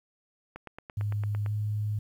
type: click train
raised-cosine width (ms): 0.5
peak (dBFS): -26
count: 9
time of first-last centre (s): 0.56-1.462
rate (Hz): 8.87
type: tone with pitch glide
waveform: sine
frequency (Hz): 103.83 to 105.46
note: G#2 to G#2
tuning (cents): 0 to +27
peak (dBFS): -27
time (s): 0.97-1.99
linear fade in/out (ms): 5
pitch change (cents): +27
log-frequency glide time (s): 1.46-1.52
effects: 10-bit